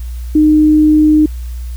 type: tone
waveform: sine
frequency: 306 Hz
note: D#4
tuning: 29 cents flat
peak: -5 dBFS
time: 0.35-1.26 s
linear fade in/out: 5 ms
effects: added 60 Hz sine -20 dBFS peak until 1.76 s + white hiss -43 dBFS RMS until 1.76 s